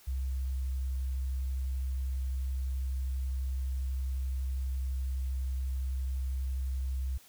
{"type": "tone with vibrato", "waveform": "sine", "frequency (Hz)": 65.41, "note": "C2", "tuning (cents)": 0, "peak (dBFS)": -30, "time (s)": [0.07, 7.18], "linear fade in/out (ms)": 10, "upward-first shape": "square", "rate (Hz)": 12, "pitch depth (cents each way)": 8, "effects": ["white hiss -58 dBFS RMS until 7.28 s"]}